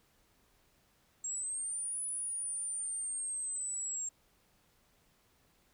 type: linear two-way sweep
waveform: sine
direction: up then down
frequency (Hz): 7470 to 9956 to 7470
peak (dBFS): -35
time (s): 1.24-4.09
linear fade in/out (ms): 5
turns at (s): 2.02
effects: pink hiss -70 dBFS RMS until 5.73 s